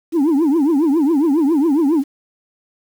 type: tone with vibrato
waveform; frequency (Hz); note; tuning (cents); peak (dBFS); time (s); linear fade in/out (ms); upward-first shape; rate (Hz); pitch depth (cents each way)
sine; 302.6; D#4; -48; -9; 0.12-2.04; 50; triangle; 7.3; 260
effects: tanh soft clip ceiling -11 dBFS + 7-bit